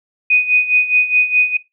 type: tone with tremolo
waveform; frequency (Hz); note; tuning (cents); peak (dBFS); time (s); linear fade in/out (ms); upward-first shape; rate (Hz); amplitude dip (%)
sine; 2489; D#7; 0; -8; 0.3-1.57; 5; sine; 4.8; 75
effects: noise-tail reverb RT60 0.2 s tail -18 dB re dry